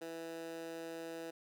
15% pulse tone with high-pass filter, 164.81 Hz, E3, in tune, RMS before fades -45 dBFS, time 0.01-1.31 s, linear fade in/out 10 ms, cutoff 390 Hz, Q 1.8, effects none

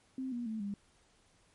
sine tone with pitch steps, 261.6 / 239.9 / 220 / 201.7 Hz, C4 / A#3 / A3 / G3, 0 / +50 / 0 / +50 cents, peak -35 dBFS, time 0.18-0.74 s, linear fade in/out 2 ms, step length 140 ms, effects pink hiss -68 dBFS RMS until 1.54 s + MP3 48 kbps

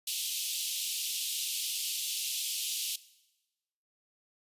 pink high-pass noise, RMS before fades -34 dBFS, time 0.07-2.96 s, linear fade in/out 5 ms, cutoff 2800 Hz, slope 48 dB/octave, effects noise-tail reverb RT60 1.0 s tail -18 dB re dry + resampled to 32000 Hz

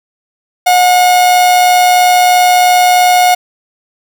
45% pulse tone with amplitude modulation, 723 Hz, F#5, 40 cents flat, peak -4 dBFS, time 0.66-3.35 s, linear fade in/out 10 ms, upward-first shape sine, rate 123 Hz, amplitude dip 30%, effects none

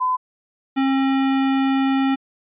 sine / square tone pair in turn, 1014 / 269.1 Hz, B5 / C4, +45 / +49 cents, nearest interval octave + major seventh, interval 2296 cents, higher first, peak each -17 dBFS, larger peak neither, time 0-0.17 / 0.76-2.16 s, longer second, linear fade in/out 20 ms, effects resampled to 8000 Hz

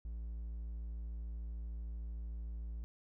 triangle tone, 56.7 Hz, A#1, 47 cents flat, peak -38 dBFS, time 0.05-2.84 s, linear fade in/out 0 ms, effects none

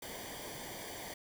pink noise with comb filter, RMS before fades -45 dBFS, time 0.02-1.14 s, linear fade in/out 5 ms, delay 0.75 ms, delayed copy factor -0.75, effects none

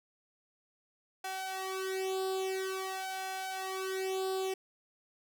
sawtooth tone with flanger, 380 Hz, F#4, 46 cents sharp, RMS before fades -36 dBFS, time 1.24-4.54 s, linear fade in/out 5 ms, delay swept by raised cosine 1.2 to 2.4 ms, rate 0.49 Hz, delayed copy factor +0.9, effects none

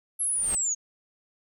sine linear sweep, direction down, 11280 to 6470 Hz, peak -24 dBFS, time 0.19-0.75 s, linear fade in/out 20 ms
pink noise with exponential growth, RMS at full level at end -34 dBFS, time 0.2-0.55 s, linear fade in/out 2 ms, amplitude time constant 74 ms
effects none

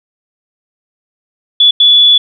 sine tone bursts at uneven times, 3433 Hz, A7, 43 cents flat, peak -3 dBFS, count 2, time 1.6-1.71 / 1.8-2.18 s, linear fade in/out 5 ms, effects none

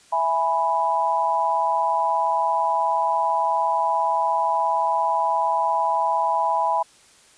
sine chord, E major, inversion none, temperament equal, 659.3 / 830.6 / 987.8 Hz, E5 / G#5 / B5, 0 / 0 / 0 cents, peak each -26 / -23 / -21 dBFS, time 0.12-6.83 s, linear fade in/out 10 ms, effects white hiss -53 dBFS RMS until 7.37 s + resampled to 22050 Hz

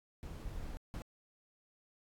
brown noise bursts at uneven times, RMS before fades -43 dBFS, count 2, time 0.23-0.77 / 0.94-1.02 s, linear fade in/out 0 ms, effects AAC 64 kbps

